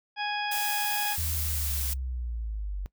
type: harmonic tone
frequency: 830.6 Hz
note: G#5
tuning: in tune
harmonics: 1 / 2 / 3 / 4 / 6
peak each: -31 / -34 / -36 / -37 / -39 dBFS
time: 0.16-1.17 s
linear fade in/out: 50 ms
type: noise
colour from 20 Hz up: blue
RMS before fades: -32 dBFS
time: 0.51-1.94 s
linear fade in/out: 10 ms
type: linear sweep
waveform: sine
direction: down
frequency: 82.41 to 46.42 Hz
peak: -30 dBFS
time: 1.18-2.86 s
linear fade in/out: 0 ms
effects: noise-tail reverb RT60 0.1 s tail -21 dB re dry